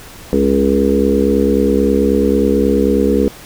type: harmonic tone with a mistuned harmonic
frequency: 69.3 Hz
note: C#2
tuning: in tune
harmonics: 1 / 3 / 4 / 5 / 6 / 7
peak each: -21 / -16 / -16 / -21 / -16 / -17 dBFS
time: 0.33-3.28 s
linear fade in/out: 0 ms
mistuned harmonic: 7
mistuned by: -20 cents
effects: pink hiss -36 dBFS RMS until 3.45 s